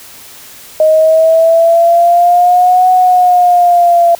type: exponential two-way sweep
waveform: sine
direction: up then down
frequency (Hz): 622.3 to 739 to 682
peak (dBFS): -4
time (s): 0.8-4.15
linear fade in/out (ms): 2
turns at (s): 2.9
effects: white hiss -34 dBFS RMS until 4.19 s